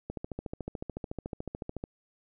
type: click train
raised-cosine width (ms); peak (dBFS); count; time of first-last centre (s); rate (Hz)
2; -22; 25; 0.1-1.839; 13.8
effects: none